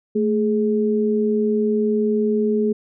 sine tone pair together, 220 / 419.4 Hz, A3 / G#4, 0 / +17 cents, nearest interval major seventh, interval 1117 cents, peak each -19 dBFS, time 0.15-2.73 s, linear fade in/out 10 ms, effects none

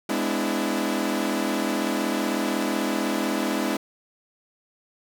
sawtooth chord, E dominant seventh, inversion first, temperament equal with one note detuned, 207.7 / 253.3 / 293.7 / 329.6 Hz, G#3 / B3 / D4 / E4, 0 / +44 / 0 / 0 cents, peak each -25 dBFS, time 0.09-3.77 s, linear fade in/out 5 ms, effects none

